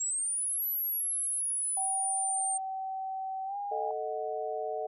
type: exponential two-way sweep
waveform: sine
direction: up then down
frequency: 7480 to 11900 to 8660 Hz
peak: -29 dBFS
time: 0-2.58 s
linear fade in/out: 10 ms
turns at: 0.67 s
type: tone with pitch glide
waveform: sine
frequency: 765 to 810.5 Hz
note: G5 to G#5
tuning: -42 to -42 cents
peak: -33 dBFS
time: 1.77-3.91 s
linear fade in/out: 2 ms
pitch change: +100 cents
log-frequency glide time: 3.45-3.57 s
type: chord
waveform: sine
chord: D# diminished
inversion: second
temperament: equal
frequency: 440 / 622.3 / 740 Hz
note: A4 / D#5 / F#5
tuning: 0 / 0 / 0 cents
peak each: -36 dBFS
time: 3.71-4.87 s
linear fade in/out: 10 ms
effects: none